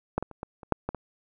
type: clicks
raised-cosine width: 1 ms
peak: -11 / -18 / -29 / -20 / -29 / -7 / -15 / -20 dBFS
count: 8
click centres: 0.18 / 0.226 / 0.313 / 0.431 / 0.632 / 0.723 / 0.89 / 0.947 s
effects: none